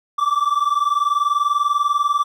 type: tone pair together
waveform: triangle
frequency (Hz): 1154.5 / 1174.7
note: D6 / D6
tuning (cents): -30 / 0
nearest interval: unison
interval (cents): 30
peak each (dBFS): -17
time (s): 0.18-2.24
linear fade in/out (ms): 10
effects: none